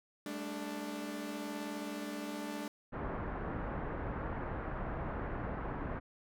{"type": "chord", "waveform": "sawtooth", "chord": "G suspended second", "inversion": "none", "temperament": "equal with one note detuned", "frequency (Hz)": [200.8, 220, 293.7], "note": ["G3", "A3", "D4"], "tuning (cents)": [42, 0, 0], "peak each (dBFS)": [-42, -41, -37], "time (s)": [0.26, 2.68], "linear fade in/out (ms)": 2}
{"type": "low-pass noise", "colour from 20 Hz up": "pink", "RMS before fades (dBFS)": -39, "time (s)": [2.92, 6], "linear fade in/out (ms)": 20, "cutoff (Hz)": 1600, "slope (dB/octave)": 24}
{"effects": []}